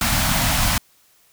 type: band-stop noise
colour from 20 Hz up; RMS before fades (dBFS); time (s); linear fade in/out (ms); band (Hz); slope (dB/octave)
pink; -19; 0.01-0.78; 2; 270 to 620; 48
effects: white hiss -57 dBFS RMS until 1.32 s